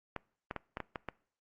clicks, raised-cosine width 0.5 ms, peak -22 dBFS, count 7, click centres 0.163 / 0.511 / 0.563 / 0.771 / 0.803 / 0.958 / 1.087 s, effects noise-tail reverb RT60 0.5 s tail -22 dB re dry + Opus 48 kbps

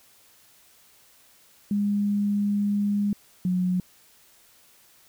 sine tone pair in turn, 204.1 / 181.83 Hz, G#3 / F#3, -30 / -30 cents, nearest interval major second, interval 200 cents, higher first, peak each -21 dBFS, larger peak neither, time 1.71-3.13 / 3.45-3.8 s, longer first, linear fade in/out 2 ms, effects white hiss -57 dBFS RMS until 5.08 s

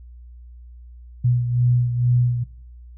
sine beating tone pair, 122.1 / 124.3 Hz, B2 / B2, -19 / +12 cents, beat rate 2.2 Hz, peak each -17 / -24 dBFS, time 1.24-2.44 s, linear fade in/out 10 ms, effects noise-tail reverb RT60 0.5 s tail -17 dB re dry + added 60 Hz sine -39 dBFS peak until 2.97 s

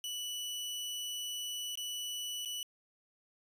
sawtooth tone with dropouts, 2960 Hz, F#7, in tune, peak -34 dBFS, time 0.04-2.63 s, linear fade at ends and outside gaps 1 ms, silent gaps 1.755-1.774 / 2.45-2.457 s, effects resampled to 32000 Hz

